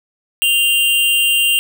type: tone pair together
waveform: square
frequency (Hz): 2794 / 3136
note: F7 / G7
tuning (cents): 0 / 0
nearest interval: major second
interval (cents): 200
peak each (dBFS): -13 / -20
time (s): 0.42-1.59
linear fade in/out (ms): 0
effects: none